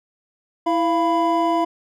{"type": "tone cluster", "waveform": "triangle", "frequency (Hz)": [330, 688, 991], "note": ["E4", "F5", "B5"], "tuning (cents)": [2, -26, 6], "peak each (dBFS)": -19, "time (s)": [0.66, 1.65], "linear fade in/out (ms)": 10, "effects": []}